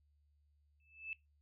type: tone with exponential growth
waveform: sine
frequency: 2627 Hz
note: E7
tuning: 7 cents flat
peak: -37 dBFS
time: 0.8-1.13 s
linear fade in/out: 1 ms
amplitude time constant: 70 ms
effects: noise-tail reverb RT60 0.2 s tail -20 dB re dry + added 73 Hz sine -70 dBFS peak until 1.41 s